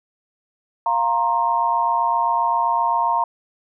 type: chord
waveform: sine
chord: F suspended fourth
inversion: none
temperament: equal with one note detuned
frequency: 698.5 / 932.3 / 1059.9 Hz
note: F5 / Bb5 / C6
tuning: 0 / 0 / +22 cents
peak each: -24 / -18 / -23 dBFS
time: 0.86-3.24 s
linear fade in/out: 2 ms
effects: none